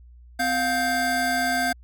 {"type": "tone cluster", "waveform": "square", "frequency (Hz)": [255.6, 706, 1568], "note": ["C4", "F5", "G6"], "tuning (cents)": [-40, 19, 0], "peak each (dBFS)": [-30, -25, -26], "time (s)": [0.39, 1.73], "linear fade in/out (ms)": 10, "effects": ["added 60 Hz sine -45 dBFS peak until 1.83 s"]}